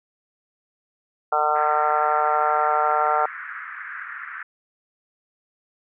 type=harmonic tone; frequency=151 Hz; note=D3; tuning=48 cents sharp; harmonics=3 / 4 / 5 / 6 / 7 / 8 / 9; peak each=-30 / -27 / -22 / -26 / -32 / -28 / -23 dBFS; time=1.32-3.26 s; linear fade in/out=5 ms
type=band-pass noise; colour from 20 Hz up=pink; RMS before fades=-35 dBFS; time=1.55-4.43 s; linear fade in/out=5 ms; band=1300 to 1900 Hz; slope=48 dB/octave
effects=none